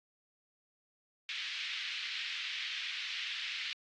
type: band-pass noise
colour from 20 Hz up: white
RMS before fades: -39 dBFS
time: 1.29-3.73 s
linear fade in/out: 0 ms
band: 2000 to 3800 Hz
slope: 24 dB/octave
effects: low-pass 6000 Hz 12 dB/octave + AAC 64 kbps